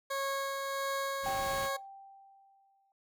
20% pulse tone with tremolo, 548 Hz, C#5, 20 cents flat, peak -27 dBFS, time 0.1-1.77 s, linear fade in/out 10 ms, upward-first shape sine, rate 1.5 Hz, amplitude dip 30%
pink noise, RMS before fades -43 dBFS, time 1.22-1.7 s, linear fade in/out 50 ms
sine tone with exponential decay, 784 Hz, G5, in tune, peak -31 dBFS, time 1.26-2.92 s, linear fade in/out 1 ms, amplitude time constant 360 ms
effects noise-tail reverb RT60 0.2 s tail -20 dB re dry

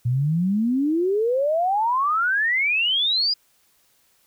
sine exponential sweep, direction up, 116.54 to 4978 Hz, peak -18 dBFS, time 0.05-3.34 s, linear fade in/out 10 ms, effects white hiss -62 dBFS RMS until 4.26 s

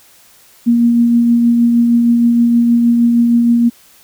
sine tone with tremolo, 236 Hz, A#3, 22 cents sharp, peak -6 dBFS, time 0.66-3.7 s, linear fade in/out 20 ms, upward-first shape triangle, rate 6.4 Hz, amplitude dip 30%, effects white hiss -46 dBFS RMS until 4.03 s

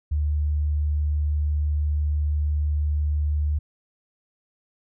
sine tone, 74.5 Hz, D2, 25 cents sharp, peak -20 dBFS, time 0.11-3.59 s, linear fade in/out 10 ms, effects none

